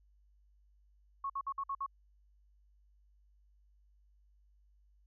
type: tone bursts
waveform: sine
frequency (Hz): 1100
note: C#6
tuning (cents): -14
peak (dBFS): -34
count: 6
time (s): 1.24-1.863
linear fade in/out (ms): 5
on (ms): 58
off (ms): 55
effects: added 50 Hz sine -64 dBFS peak until 5.06 s